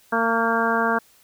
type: harmonic tone with a mistuned harmonic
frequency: 228.4 Hz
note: A#3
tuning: 35 cents flat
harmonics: 1 / 2 / 3 / 4 / 5 / 6 / 7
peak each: -26 / -26 / -26 / -26 / -26 / -26 / -26 dBFS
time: 0.12-0.99 s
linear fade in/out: 10 ms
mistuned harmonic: 6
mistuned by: +33 cents
effects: white hiss -56 dBFS RMS until 1.23 s